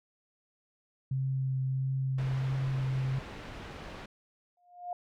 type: tone with vibrato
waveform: sine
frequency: 132.5 Hz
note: C3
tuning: 22 cents sharp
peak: -28 dBFS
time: 1.11-3.19 s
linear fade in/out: 5 ms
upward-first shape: triangle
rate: 1.5 Hz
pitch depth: 14 cents each way
type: low-pass noise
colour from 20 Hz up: pink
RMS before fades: -44 dBFS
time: 2.18-4.06 s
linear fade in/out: 5 ms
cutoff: 3000 Hz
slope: 12 dB/octave
type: tone with exponential growth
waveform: sine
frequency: 710 Hz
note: F5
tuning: 28 cents sharp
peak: -31 dBFS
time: 4.57-4.93 s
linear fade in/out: 2 ms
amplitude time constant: 77 ms
effects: none